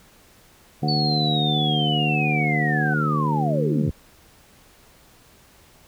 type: harmonic tone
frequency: 75.2 Hz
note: D2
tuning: 42 cents sharp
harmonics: 2 / 3 / 4 / 5 / 6 / 7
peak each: -22 / -27 / -30 / -34 / -35 / -38 dBFS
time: 0.82-3.9 s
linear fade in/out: 10 ms
type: tone with vibrato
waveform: sine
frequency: 730 Hz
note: F#5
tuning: 24 cents flat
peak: -27 dBFS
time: 0.83-2.94 s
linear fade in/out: 5 ms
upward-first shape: sine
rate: 1.6 Hz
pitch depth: 36 cents each way
type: linear sweep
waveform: sine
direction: down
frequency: 4502 to 57.5 Hz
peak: -23 dBFS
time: 0.88-3.91 s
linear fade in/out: 5 ms
effects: pink hiss -53 dBFS RMS until 5.87 s